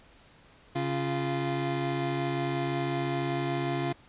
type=tone pair together; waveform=25% pulse; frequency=137.79 / 347.2 Hz; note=C#3 / F4; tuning=-10 / -10 cents; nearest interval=octave + major third; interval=1600 cents; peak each=-27 dBFS; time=0.75-3.93 s; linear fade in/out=10 ms; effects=pink hiss -57 dBFS RMS until 4.08 s + resampled to 8000 Hz